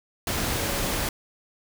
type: tone in noise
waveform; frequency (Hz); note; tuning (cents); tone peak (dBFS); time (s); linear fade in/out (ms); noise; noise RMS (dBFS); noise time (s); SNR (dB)
sine; 560; C#5; +18; -37; 0.56-0.92; 2; pink; -27; 0.27-1.09; -13
effects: none